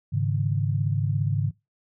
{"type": "chord", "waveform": "sine", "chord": "Ab suspended fourth", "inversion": "none", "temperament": "just", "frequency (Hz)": [103.83, 138.43, 155.74], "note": ["Ab2", "Db3", "Eb3"], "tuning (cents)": [0, -2, 2], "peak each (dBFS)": [-25, -25, -29], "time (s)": [0.12, 1.51], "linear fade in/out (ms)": 20, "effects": ["noise-tail reverb RT60 0.2 s tail -20 dB re dry"]}